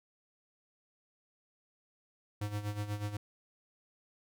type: tone with tremolo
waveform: square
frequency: 103.83 Hz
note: G#2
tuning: in tune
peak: -33 dBFS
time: 2.41-3.17 s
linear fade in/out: 5 ms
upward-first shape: sine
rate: 8.2 Hz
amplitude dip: 70%
effects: none